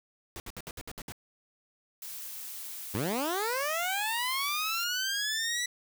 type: noise bursts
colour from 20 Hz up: pink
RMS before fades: -41 dBFS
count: 8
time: 0.36-1.121 s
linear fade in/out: 0 ms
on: 40 ms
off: 63 ms
type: noise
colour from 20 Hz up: blue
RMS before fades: -41 dBFS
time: 2.02-4.84 s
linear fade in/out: 2 ms
type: linear sweep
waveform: 15% pulse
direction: up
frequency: 87.31 to 1975.5 Hz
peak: -23 dBFS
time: 2.94-5.66 s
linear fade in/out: 5 ms
effects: none